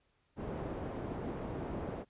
white low-pass noise, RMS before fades -40 dBFS, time 0.36-2.05 s, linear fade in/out 50 ms, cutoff 480 Hz, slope 12 dB/octave, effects pink hiss -75 dBFS RMS until 2.09 s + resampled to 8000 Hz

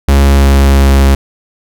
45% pulse tone with pitch glide, 69.3 to 68.31 Hz, C#2 to C#2, 0 to -25 cents, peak -4 dBFS, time 0.08-1.15 s, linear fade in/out 5 ms, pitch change -25 cents, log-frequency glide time 0.25-0.97 s, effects none

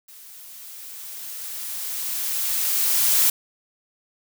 blue noise with level ramp, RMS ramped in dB -45 to -17 dBFS, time 0.08-3.3 s, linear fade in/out 5 ms, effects none

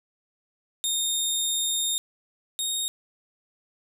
20% pulse tone pair in turn, 3677 / 3718 Hz, A#7 / A#7, -24 / -5 cents, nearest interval unison, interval 19 cents, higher second, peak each -18 / -20 dBFS, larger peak first, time 0.84-1.98 / 2.59-2.88 s, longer first, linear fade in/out 0 ms, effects none

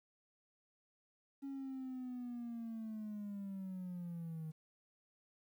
triangle linear sweep, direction down, 277.2 to 155.56 Hz, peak -39 dBFS, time 1.42-4.52 s, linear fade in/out 20 ms, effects tanh soft clip ceiling -37 dBFS + 12-bit

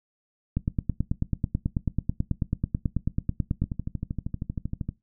two click trains, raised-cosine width 5 ms, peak -17 / -12 dBFS, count 17 / 29, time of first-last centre 3.64-4.89 / 0.57-3.62 s, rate 12.8 / 9.18 Hz, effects noise-tail reverb RT60 0.2 s tail -19 dB re dry

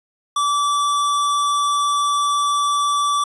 square tone, 1158 Hz, D6, 25 cents flat, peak -17 dBFS, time 0.36-3.24 s, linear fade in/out 5 ms, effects resampled to 24000 Hz

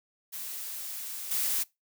blue noise with level steps, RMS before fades -38 / -29 dBFS, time 0.32-1.64 s, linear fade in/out 20 ms, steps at 1.31 s, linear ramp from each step 5 ms, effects noise-tail reverb RT60 0.2 s tail -22 dB re dry

